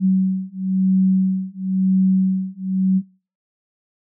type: beating tone pair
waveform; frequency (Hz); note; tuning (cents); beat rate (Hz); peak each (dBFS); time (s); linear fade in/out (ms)
sine; 188.3 / 189.28; F#3 / F#3; +31 / +40; 0.98; -18; 0-3.02; 50
effects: noise-tail reverb RT60 0.4 s tail -25 dB re dry